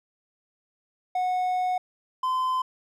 triangle tone pair in turn, 733 / 1027.4 Hz, F#5 / C6, -16 / -32 cents, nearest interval tritone, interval 584 cents, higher second, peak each -21 dBFS, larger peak neither, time 1.15-1.78 / 2.23-2.62 s, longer first, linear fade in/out 5 ms, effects none

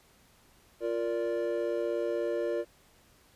triangle chord, Bb major, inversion second, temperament equal with one note detuned, 349.2 / 466.2 / 582.3 Hz, F4 / Bb4 / D5, 0 / 0 / -15 cents, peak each -31 dBFS, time 0.8-2.65 s, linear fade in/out 50 ms, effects pink hiss -62 dBFS RMS until 3.35 s + resampled to 32000 Hz

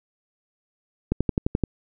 click train, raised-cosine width 3 ms, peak -8 dBFS, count 7, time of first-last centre 1.12-1.637 s, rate 11.6 Hz, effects none

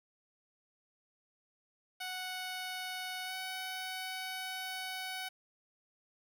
10% pulse tone with pitch glide, 740 to 749.9 Hz, F#5 to F#5, 0 to +23 cents, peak -30 dBFS, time 2-5.29 s, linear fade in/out 10 ms, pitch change +23 cents, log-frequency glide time 3.25-3.33 s, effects 11-bit

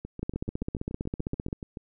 two click trains, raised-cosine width 3 ms, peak -24 / -17 dBFS, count 13 / 21, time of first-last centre 0.05-1.772 / 0.23-1.529 s, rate 6.97 / 15.4 Hz, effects none

